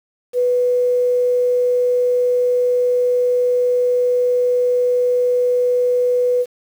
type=tone with quantisation; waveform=sine; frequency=493.9 Hz; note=B4; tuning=in tune; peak=-13 dBFS; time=0.33-6.46 s; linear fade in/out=50 ms; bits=7; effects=none